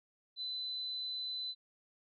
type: tone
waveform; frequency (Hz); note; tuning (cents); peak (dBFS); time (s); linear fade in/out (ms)
sine; 4016; B7; +28; -37; 0.36-1.55; 50
effects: none